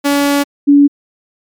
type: tone pair in turn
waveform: sawtooth / sine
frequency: 284.2 / 285.3 Hz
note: C#4 / C#4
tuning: +43 / +50 cents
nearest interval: unison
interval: 7 cents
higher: second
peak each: -6 / -3 dBFS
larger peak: second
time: 0.04-0.44 / 0.67-0.88 s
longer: first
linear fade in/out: 20 ms
effects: MP3 96 kbps